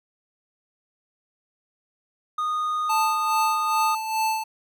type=tone; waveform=triangle; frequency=1234 Hz; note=D#6; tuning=15 cents flat; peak=-21 dBFS; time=2.38-3.95 s; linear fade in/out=5 ms
type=tone with tremolo; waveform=square; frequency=880 Hz; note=A5; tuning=in tune; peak=-21 dBFS; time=2.89-4.44 s; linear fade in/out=10 ms; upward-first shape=sine; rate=2.4 Hz; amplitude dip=60%
effects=none